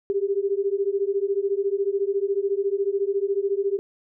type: beating tone pair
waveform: sine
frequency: 390.3 / 404.3 Hz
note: G4 / G#4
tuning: -8 / -46 cents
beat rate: 14 Hz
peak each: -24 dBFS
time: 0.1-3.79 s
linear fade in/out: 0 ms
effects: none